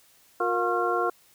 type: tone cluster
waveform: sine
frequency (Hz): 357.1 / 468 / 712 / 1079 / 1376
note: F4 / A#4 / F5 / C#6 / F6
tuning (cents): +39 / +7 / +33 / -47 / -26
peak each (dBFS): -29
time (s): 0.4-1.1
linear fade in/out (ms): 5
effects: white hiss -59 dBFS RMS until 1.34 s